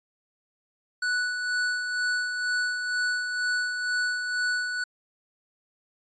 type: tone with tremolo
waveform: square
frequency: 1480 Hz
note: F#6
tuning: in tune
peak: -24 dBFS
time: 1.02-4.84 s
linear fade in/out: 5 ms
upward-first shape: sine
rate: 2.1 Hz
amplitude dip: 45%
effects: resampled to 16000 Hz